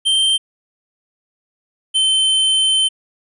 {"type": "tone pair in turn", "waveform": "square", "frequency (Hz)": [3136, 3086], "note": ["G7", "G7"], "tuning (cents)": [0, -28], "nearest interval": "unison", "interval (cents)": 28, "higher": "first", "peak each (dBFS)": -13, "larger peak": "neither", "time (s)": [[0.05, 0.38], [1.94, 2.89]], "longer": "second", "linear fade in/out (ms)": 20, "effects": ["resampled to 24000 Hz"]}